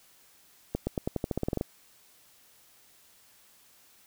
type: accelerating click train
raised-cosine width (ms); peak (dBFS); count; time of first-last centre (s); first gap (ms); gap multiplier
2; -15; 13; 0.75-1.611; 120; 0.9
effects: white hiss -60 dBFS RMS until 4.06 s